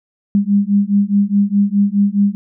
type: beating tone pair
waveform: sine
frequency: 199.4 / 204.2 Hz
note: G3 / G#3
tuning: +30 / -29 cents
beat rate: 4.8 Hz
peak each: -14 dBFS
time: 0.35-2.35 s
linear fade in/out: 0 ms
effects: none